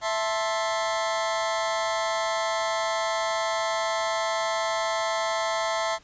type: chord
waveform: sawtooth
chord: A minor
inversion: second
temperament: just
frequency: 660 / 880 / 1056 Hz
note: E5 / A5 / C6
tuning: +2 / 0 / +16 cents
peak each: -23 / -26 / -27 dBFS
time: 0.01-5.99 s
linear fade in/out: 50 ms
effects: pink hiss -56 dBFS RMS until 6.03 s + resampled to 16000 Hz